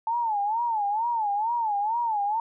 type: tone with vibrato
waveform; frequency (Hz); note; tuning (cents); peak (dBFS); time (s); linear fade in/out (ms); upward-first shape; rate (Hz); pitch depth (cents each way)
sine; 877; A5; -6; -23; 0.07-2.4; 2; sine; 2.2; 150
effects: none